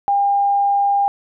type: tone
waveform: sine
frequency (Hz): 803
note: G5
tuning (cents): +41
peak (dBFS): -13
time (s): 0.08-1.08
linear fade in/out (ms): 0
effects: none